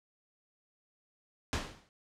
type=noise with exponential decay; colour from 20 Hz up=pink; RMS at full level=-30 dBFS; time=1.53-1.89 s; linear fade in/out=0 ms; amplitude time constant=77 ms; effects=low-pass 6000 Hz 12 dB/octave